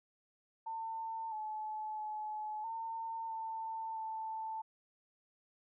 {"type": "tone with pitch steps", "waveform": "sine", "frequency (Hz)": [898, 861, 855, 905, 894, 884], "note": ["A5", "A5", "A5", "A5", "A5", "A5"], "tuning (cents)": [35, -38, -50, 48, 27, 8], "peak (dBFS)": -38, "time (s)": [0.66, 4.62], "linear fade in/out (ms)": 10, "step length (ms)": 660, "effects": []}